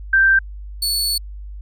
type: tone pair in turn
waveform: sine / sawtooth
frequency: 1568 / 4435 Hz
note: G6 / C#8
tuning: 0 / 0 cents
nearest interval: octave + tritone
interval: 1800 cents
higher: second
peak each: -10 / -15 dBFS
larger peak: first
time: 0.13-0.39 / 0.82-1.18 s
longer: second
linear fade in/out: 5 ms
effects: added 50 Hz sine -30 dBFS peak until 1.61 s